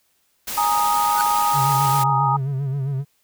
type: noise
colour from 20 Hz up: white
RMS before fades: -28 dBFS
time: 0.47-2.04 s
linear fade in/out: 10 ms
type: chord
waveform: sine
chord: Ab suspended second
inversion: none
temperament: equal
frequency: 830.6 / 932.3 / 1244.5 Hz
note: Ab5 / Bb5 / Eb6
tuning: 0 / 0 / 0 cents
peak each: -21 dBFS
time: 0.57-2.37 s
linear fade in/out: 10 ms
type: tone with exponential growth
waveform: square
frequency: 1480 Hz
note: F#6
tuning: in tune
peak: -20 dBFS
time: 1.1-1.21 s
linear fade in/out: 0 ms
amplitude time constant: 22 ms
type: tone with vibrato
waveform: triangle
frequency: 136.9 Hz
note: C#3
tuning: 21 cents flat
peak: -19 dBFS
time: 1.53-3.05 s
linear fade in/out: 50 ms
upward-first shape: sine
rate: 7.5 Hz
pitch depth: 76 cents each way
effects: white hiss -65 dBFS RMS until 3.23 s